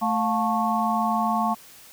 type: harmonic tone with a mistuned harmonic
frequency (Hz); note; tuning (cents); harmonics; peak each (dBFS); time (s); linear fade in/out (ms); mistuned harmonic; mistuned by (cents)
220; A3; 0; 1 / 3 / 4 / 5; -26 / -26 / -26 / -26; 0.01-1.55; 20; 3; +120
effects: white hiss -48 dBFS RMS until 1.92 s